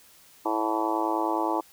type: harmonic tone with a mistuned harmonic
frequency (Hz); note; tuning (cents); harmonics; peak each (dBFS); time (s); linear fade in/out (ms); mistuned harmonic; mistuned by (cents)
109.7; A2; -5; 3 / 4 / 5 / 6 / 7 / 8 / 9 / 10; -29 / -36 / -35 / -34 / -34 / -29 / -32 / -35; 0.45-1.61; 10; 10; +61
effects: white hiss -55 dBFS RMS until 1.72 s